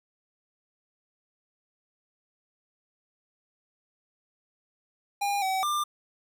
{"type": "tone with pitch steps", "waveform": "square", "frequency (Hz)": [808, 761, 1193], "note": ["G#5", "F#5", "D6"], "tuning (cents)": [-48, 48, 27], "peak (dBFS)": -26, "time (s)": [5.21, 5.84], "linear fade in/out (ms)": 10, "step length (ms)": 210, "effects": []}